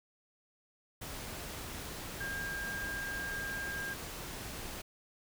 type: tone in noise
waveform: sine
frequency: 1607 Hz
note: G6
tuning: 43 cents sharp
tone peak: -37 dBFS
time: 2.2-3.94 s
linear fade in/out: 10 ms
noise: pink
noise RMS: -43 dBFS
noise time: 1.01-4.82 s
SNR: +3 dB
effects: none